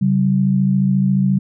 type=tone pair together; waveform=sine; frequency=137.26 / 191.5 Hz; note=C#3 / G3; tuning=-17 / -40 cents; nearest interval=tritone; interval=577 cents; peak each=-17 / -14 dBFS; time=0.01-1.39 s; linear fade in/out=10 ms; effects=none

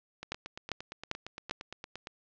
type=two click trains; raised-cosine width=0.2 ms; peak=-23 / -14 dBFS; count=17 / 4; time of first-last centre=0.23-2.071 / 0.32-1.51 s; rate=8.69 / 2.52 Hz; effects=low-pass 5000 Hz 12 dB/octave

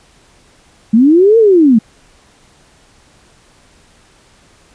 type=linear two-way sweep; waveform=sine; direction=up then down; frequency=207.7 to 466.2 to 207.7 Hz; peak=-4 dBFS; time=0.93-1.79 s; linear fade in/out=10 ms; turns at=1.38 s; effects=pink hiss -48 dBFS RMS until 4.74 s + resampled to 22050 Hz

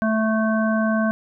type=harmonic tone; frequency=219.7 Hz; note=A3; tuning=2 cents flat; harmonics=1 / 3 / 5 / 7; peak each=-19 / -24 / -29 / -27 dBFS; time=0.02-1.11 s; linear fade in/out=0 ms; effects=none

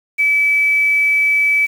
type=tone with quantisation; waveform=sine; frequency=2299 Hz; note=D7; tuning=37 cents flat; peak=-11 dBFS; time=0.18-1.67 s; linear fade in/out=20 ms; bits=6; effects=none

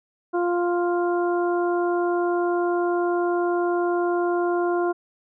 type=harmonic tone; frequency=350 Hz; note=F4; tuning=4 cents sharp; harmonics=1 / 2 / 3 / 4; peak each=-21 / -27 / -31 / -33 dBFS; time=0.33-4.93 s; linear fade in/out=20 ms; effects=none

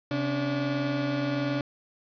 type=tone pair together; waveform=30% pulse; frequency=133.66 / 288.5 Hz; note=C3 / D4; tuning=+37 / -31 cents; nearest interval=octave + minor second; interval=1332 cents; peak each=-28 / -25 dBFS; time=0.11-1.61 s; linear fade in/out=2 ms; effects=resampled to 11025 Hz + 10-bit

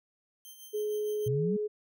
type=tone with tremolo; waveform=5% pulse; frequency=3136 Hz; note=G7; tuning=in tune; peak=-37 dBFS; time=0.45-1.28 s; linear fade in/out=0 ms; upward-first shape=sine; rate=6.5 Hz; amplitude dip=55%
type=tone; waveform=sine; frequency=421.8 Hz; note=G#4; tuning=27 cents sharp; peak=-29 dBFS; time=0.73-1.68 s; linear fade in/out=20 ms
type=exponential sweep; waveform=sine; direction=up; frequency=118 to 208.9 Hz; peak=-28 dBFS; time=1.26-1.57 s; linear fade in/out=10 ms
effects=none

